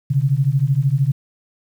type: beating tone pair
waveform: sine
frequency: 130.81 / 143.81 Hz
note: C3 / D3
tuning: 0 / -36 cents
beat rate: 13 Hz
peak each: -17 / -17 dBFS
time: 0.1-1.12 s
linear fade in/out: 10 ms
effects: 8-bit